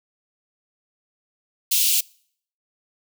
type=high-pass noise; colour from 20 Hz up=white; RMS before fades=-19 dBFS; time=1.71-2.01 s; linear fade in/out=10 ms; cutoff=2600 Hz; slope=48 dB/octave; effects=noise-tail reverb RT60 0.6 s tail -26 dB re dry